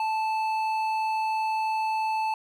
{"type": "tone with hard clipping", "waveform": "sine", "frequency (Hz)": 877, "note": "A5", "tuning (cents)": -6, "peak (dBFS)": -26, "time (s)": [0, 2.34], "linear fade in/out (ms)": 2, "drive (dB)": 8, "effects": []}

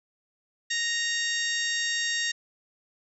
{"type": "harmonic tone with a mistuned harmonic", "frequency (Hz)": 932.3, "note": "A#5", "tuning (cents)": 0, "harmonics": [2, 3, 4, 5, 6, 7, 8], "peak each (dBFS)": [-29, -36, -32, -38, -34, -38, -37], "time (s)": [0.7, 2.32], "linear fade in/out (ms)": 10, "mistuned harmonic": 5, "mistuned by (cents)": -23, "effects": []}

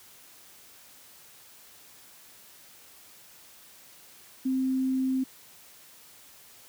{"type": "tone", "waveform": "sine", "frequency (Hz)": 261.6, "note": "C4", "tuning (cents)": 0, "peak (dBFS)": -24, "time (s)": [4.45, 5.24], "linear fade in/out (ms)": 10, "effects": ["white hiss -53 dBFS RMS until 6.68 s", "high-pass 60 Hz 12 dB/octave"]}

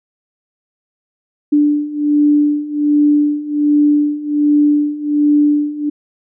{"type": "beating tone pair", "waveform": "sine", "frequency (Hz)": [293.7, 295], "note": ["D4", "D4"], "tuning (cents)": [0, 8], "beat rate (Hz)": 1.3, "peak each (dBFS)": [-15, -12], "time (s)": [1.52, 5.9], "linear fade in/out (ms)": 10, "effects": []}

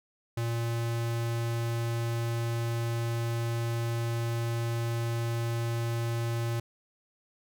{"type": "tone", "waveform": "square", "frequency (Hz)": 116.54, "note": "A#2", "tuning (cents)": 0, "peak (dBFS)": -29, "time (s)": [0.37, 6.6], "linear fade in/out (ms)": 5, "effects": []}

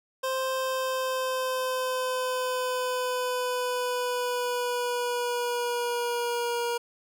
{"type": "tone with pitch glide", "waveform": "25% pulse", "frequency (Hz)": [523.3, 474.4], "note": ["C5", "A#4"], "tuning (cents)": [0, 30], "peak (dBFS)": -23, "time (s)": [0.23, 6.78], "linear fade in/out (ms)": 10, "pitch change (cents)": -170, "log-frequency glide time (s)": [0.53, 6.62], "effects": []}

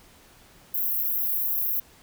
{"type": "high-pass noise", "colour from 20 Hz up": "pink", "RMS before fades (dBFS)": -26, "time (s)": [0.74, 1.8], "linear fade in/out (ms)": 5, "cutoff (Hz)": 12000, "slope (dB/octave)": 96, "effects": ["pink hiss -54 dBFS RMS until 2.02 s"]}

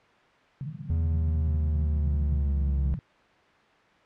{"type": "band-pass noise", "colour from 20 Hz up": "pink", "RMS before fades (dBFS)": -36, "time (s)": [0.61, 2.99], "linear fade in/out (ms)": 0, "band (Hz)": [130, 170], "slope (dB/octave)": 48}
{"type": "linear sweep", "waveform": "triangle", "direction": "down", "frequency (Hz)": [82.41, 67], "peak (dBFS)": -21, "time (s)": [0.9, 2.94], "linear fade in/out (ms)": 0}
{"effects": ["white hiss -58 dBFS RMS until 4.05 s", "low-pass 2000 Hz 12 dB/octave"]}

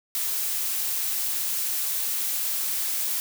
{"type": "noise", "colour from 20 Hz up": "blue", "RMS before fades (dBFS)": -27, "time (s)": [0.15, 3.2], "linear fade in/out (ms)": 0, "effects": []}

